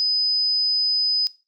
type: tone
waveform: sine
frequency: 5010 Hz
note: D#8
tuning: 11 cents sharp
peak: -18 dBFS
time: 0-1.27 s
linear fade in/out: 0 ms
effects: noise-tail reverb RT60 0.3 s tail -17 dB re dry